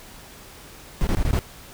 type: noise bursts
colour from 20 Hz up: brown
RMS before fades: -20 dBFS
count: 5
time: 1.01-1.39 s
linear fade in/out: 0 ms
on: 60 ms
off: 20 ms
effects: pink hiss -44 dBFS RMS until 1.73 s